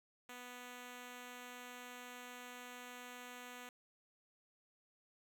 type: tone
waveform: 5% pulse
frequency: 246.9 Hz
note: B3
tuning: in tune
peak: -38 dBFS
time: 0.29-3.69 s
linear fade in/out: 2 ms
effects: none

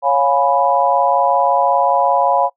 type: chord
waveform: sine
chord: C# dominant seventh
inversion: none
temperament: equal with one note detuned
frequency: 554.4 / 705.3 / 830.6 / 987.8 Hz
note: C#5 / E#5 / G#5 / B5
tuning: 0 / +17 / 0 / 0 cents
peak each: -17 dBFS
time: 0.02-2.5 s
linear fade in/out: 50 ms
effects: noise-tail reverb RT60 0.1 s tail -20 dB re dry

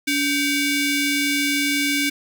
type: ring-modulated tone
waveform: sawtooth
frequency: 1276 Hz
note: D#6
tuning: 43 cents sharp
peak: -12 dBFS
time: 0.07-2.1 s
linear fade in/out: 10 ms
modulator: 991 Hz
effects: none

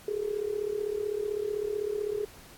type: tone with amplitude modulation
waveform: sine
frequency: 417.1 Hz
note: G#4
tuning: 7 cents sharp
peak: -25 dBFS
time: 0.08-2.25 s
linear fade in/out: 2 ms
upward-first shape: sine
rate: 35.8 Hz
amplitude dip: 80%
effects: pink hiss -52 dBFS RMS until 2.57 s + AAC 64 kbps

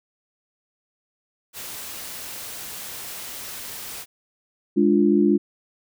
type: noise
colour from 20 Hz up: white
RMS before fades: -35 dBFS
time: 1.53-4.06 s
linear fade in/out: 50 ms
type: chord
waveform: sine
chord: D diminished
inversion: second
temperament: equal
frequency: 207.7 / 293.7 / 349.2 Hz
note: Ab3 / D4 / F4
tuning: 0 / 0 / 0 cents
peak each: -19 dBFS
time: 4.76-5.38 s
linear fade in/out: 20 ms
effects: none

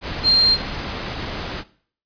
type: tone in noise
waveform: sine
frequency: 4186 Hz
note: C8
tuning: in tune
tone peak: -11 dBFS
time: 0.23-0.58 s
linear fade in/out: 50 ms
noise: pink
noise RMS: -28 dBFS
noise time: 0.01-1.64 s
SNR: +14 dB
effects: noise-tail reverb RT60 0.5 s tail -18 dB re dry + resampled to 11025 Hz

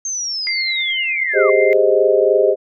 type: linear sweep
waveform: sine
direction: down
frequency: 6410 to 1082 Hz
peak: -20 dBFS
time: 0.05-1.5 s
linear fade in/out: 2 ms
type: tone with tremolo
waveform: sine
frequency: 2093 Hz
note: C7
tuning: in tune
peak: -18 dBFS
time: 0.47-1.73 s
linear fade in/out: 0 ms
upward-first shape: sine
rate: 9.8 Hz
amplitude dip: 25%
type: chord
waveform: sine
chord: Ab major seventh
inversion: third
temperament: equal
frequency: 392 / 415.3 / 523.3 / 622.3 Hz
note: G4 / Ab4 / C5 / Eb5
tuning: 0 / 0 / 0 / 0 cents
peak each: -16 dBFS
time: 1.33-2.56 s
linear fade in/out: 50 ms
effects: none

